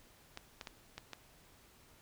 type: clicks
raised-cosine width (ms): 0.2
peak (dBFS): -26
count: 5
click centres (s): 0.374 / 0.612 / 0.672 / 0.98 / 1.133
effects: pink hiss -63 dBFS RMS until 2.01 s